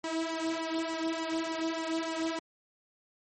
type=tone with flanger; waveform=sawtooth; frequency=325.1 Hz; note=E4; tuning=24 cents flat; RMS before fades=-33 dBFS; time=0.04-2.39 s; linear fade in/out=2 ms; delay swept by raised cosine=0.97 to 2.87 ms; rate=3.4 Hz; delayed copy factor=+0.7; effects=MP3 32 kbps